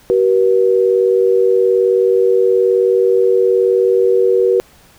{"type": "tone pair together", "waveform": "sine", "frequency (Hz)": [380.5, 479.4], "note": ["F#4", "A#4"], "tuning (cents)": [48, 48], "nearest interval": "major third", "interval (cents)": 400, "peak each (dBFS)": -12, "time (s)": [0.1, 4.6], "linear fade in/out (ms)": 0, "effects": ["pink hiss -47 dBFS RMS until 4.98 s"]}